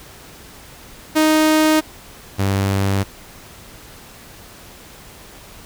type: tone pair in turn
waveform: sawtooth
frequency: 311.2 / 98.02 Hz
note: D#4 / G2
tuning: 0 / 0 cents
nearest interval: octave + minor sixth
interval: 2000 cents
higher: first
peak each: -8 / -12 dBFS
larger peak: first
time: 1.15-1.81 / 2.38-3.04 s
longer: neither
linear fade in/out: 20 ms
effects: pink hiss -41 dBFS RMS until 5.65 s